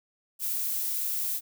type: noise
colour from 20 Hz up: violet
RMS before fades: -30 dBFS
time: 0.39-1.41 s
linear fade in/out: 50 ms
effects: none